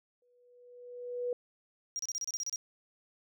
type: tone with exponential growth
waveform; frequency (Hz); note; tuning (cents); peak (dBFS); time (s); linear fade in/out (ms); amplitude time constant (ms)
sine; 489.5; B4; -15; -29; 0.22-1.33; 2; 240
type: tone bursts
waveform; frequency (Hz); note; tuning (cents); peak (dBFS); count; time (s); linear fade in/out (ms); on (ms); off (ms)
triangle; 5700; F8; +34; -32; 10; 1.96-2.559; 0; 32; 31
effects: none